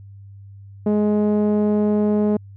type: tone with low-pass filter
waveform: sawtooth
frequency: 209.5 Hz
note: G#3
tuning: 15 cents sharp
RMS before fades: -18 dBFS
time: 0.86-2.37 s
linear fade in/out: 5 ms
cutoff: 520 Hz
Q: 1.2
effects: added 99 Hz sine -38 dBFS peak until 2.56 s